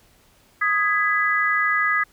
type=chord; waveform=sine; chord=G# minor; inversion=second; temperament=just; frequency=1245.9 / 1661.2 / 1993.5 Hz; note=D#6 / G#6 / B6; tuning=+2 / 0 / +16 cents; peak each=-22 dBFS; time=0.61-2.04 s; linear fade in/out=10 ms; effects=pink hiss -57 dBFS RMS until 2.12 s